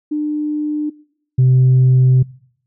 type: tone pair in turn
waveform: sine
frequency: 300 / 128.71 Hz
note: D4 / C3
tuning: +37 / -28 cents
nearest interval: octave + minor third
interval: 1465 cents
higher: first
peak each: -16 / -6 dBFS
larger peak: second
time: 0.11-0.9 / 1.38-2.23 s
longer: second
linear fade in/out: 10 ms
effects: noise-tail reverb RT60 0.7 s tail -24 dB re dry + tanh soft clip ceiling -6 dBFS